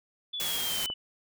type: exponential sweep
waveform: sine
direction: down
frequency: 3477 to 2960 Hz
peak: -32 dBFS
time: 0.33-0.94 s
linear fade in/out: 10 ms
type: noise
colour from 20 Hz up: white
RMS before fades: -33 dBFS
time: 0.4-0.86 s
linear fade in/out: 0 ms
type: click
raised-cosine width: 1 ms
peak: -25 dBFS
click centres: 0.901 s
effects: none